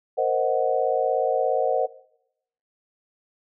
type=chord; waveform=sine; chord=C half-diminished seventh; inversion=third; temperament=equal; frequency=466.2 / 523.3 / 622.3 / 740 Hz; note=Bb4 / C5 / Eb5 / Gb5; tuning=0 / 0 / 0 / 0 cents; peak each=-26 / -24 / -26 / -25 dBFS; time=0.17-1.87 s; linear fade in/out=20 ms; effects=noise-tail reverb RT60 0.8 s tail -20 dB re dry